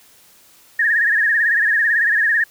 sine tone with vibrato, 1760 Hz, A6, in tune, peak -13 dBFS, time 0.79-2.44 s, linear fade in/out 5 ms, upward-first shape sine, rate 18 Hz, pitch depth 110 cents each way, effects white hiss -50 dBFS RMS until 2.5 s

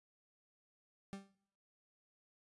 40% pulse tone with exponential decay, 196.4 Hz, G3, 4 cents sharp, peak -40 dBFS, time 1.13-1.35 s, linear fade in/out 0 ms, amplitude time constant 46 ms, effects noise-tail reverb RT60 0.8 s tail -24 dB re dry + resampled to 24000 Hz

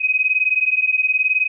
sine beating tone pair, 2512 / 2531 Hz, D#7 / D#7, +16 / +29 cents, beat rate 19 Hz, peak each -18 dBFS, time 0-1.48 s, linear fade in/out 20 ms, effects none

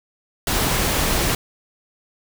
pink noise, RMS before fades -20 dBFS, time 0.47-1.35 s, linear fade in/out 2 ms, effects none

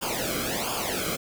pink noise with flanger, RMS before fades -29 dBFS, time 0.01-1.17 s, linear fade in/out 20 ms, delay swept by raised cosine 0.5 to 1.12 ms, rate 1.4 Hz, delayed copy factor -0.85, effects none

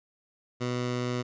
15% pulse tone, 123.47 Hz, B2, in tune, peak -22 dBFS, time 0.6-1.23 s, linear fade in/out 20 ms, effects resampled to 16000 Hz

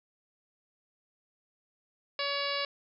harmonic tone, 565 Hz, C#5, 33 cents sharp, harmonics 1 / 2 / 3 / 4 / 5 / 6 / 7 / 8 / 9, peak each -36 / -37 / -40 / -38 / -39 / -43 / -38 / -40 / -41 dBFS, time 2.19-2.65 s, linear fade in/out 2 ms, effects none

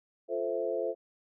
sine chord, F major seventh, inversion none, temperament equal, 349.2 / 440 / 523.3 / 659.3 Hz, F4 / A4 / C5 / E5, 0 / 0 / 0 / 0 cents, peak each -37 / -34 / -33 / -36 dBFS, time 0.28-0.95 s, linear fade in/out 50 ms, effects none

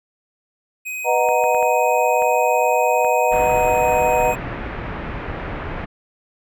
square tone, 2513 Hz, D#7, 17 cents sharp, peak -26 dBFS, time 0.85-4.36 s, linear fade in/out 20 ms
sine chord, B major seventh, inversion none, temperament equal, 493.9 / 622.3 / 740 / 932.3 Hz, B4 / D#5 / F#5 / A#5, 0 / 0 / 0 / 0 cents, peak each -20 dBFS, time 1.04-4.35 s, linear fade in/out 50 ms
clicks, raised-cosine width 0.5 ms, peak -18 dBFS, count 6, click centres 1.288 / 1.44 / 1.547 / 1.627 / 2.222 / 3.047 s
pink low-pass noise, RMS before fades -28 dBFS, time 3.31-5.86 s, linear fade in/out 20 ms, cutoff 2300 Hz, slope 24 dB/octave
effects none

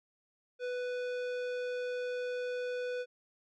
sine tone with tanh clipping, 495.6 Hz, B4, 6 cents sharp, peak -36 dBFS, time 0.59-3.06 s, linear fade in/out 50 ms, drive 16 dB, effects none

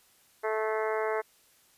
harmonic tone with a mistuned harmonic, 218.1 Hz, A3, 15 cents flat, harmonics 2 / 3 / 4 / 5 / 6 / 7 / 8 / 9 / 10, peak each -30 / -34 / -36 / -38 / -40 / -41 / -42 / -43 / -44 dBFS, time 0.43-1.22 s, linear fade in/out 20 ms, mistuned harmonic 10, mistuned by -51 cents, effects white hiss -63 dBFS RMS until 1.77 s + resampled to 32000 Hz

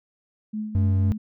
sine tone with tremolo, 214.1 Hz, A3, 47 cents flat, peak -25 dBFS, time 0.53-1.18 s, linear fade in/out 10 ms, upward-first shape triangle, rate 4 Hz, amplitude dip 60%
triangle tone, 94.9 Hz, F#2, 44 cents sharp, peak -16 dBFS, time 0.75-1.12 s, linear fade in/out 0 ms
effects none

